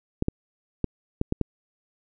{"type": "clicks", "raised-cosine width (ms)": 3, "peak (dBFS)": -10, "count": 6, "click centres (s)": [0.224, 0.284, 0.843, 1.214, 1.324, 1.413], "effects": []}